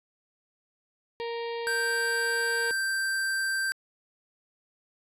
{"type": "harmonic tone", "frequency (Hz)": 466.2, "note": "A#4", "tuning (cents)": 0, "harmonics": [1, 2, 4, 5, 6, 7, 8, 9, 10], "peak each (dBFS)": [-32, -38, -44, -46, -48, -49, -50, -51, -52], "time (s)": [1.2, 2.71], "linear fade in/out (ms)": 0}
{"type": "tone", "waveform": "square", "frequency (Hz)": 1568, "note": "G6", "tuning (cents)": 0, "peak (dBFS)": -27, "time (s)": [1.67, 3.72], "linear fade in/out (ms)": 0}
{"effects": ["resampled to 32000 Hz"]}